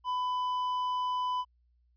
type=tone with tanh clipping; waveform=sine; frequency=1000 Hz; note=B5; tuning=21 cents sharp; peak=-30 dBFS; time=0.04-1.45 s; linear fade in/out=50 ms; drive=7 dB; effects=added 60 Hz sine -65 dBFS peak until 1.96 s + resampled to 11025 Hz